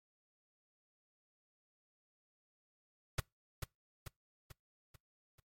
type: noise with echo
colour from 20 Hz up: pink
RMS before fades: -33 dBFS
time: 3.18-3.2 s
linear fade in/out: 5 ms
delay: 440 ms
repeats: 5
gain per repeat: -6 dB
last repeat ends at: 5.4 s
effects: noise-tail reverb RT60 0.2 s tail -25 dB re dry + MP3 64 kbps